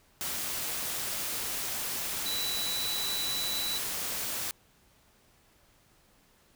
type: tone in noise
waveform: sine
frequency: 3951 Hz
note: B7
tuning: in tune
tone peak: -32 dBFS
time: 2.26-3.78 s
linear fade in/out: 0 ms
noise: white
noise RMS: -34 dBFS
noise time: 0.21-4.51 s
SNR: -1 dB
effects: pink hiss -64 dBFS RMS until 6.55 s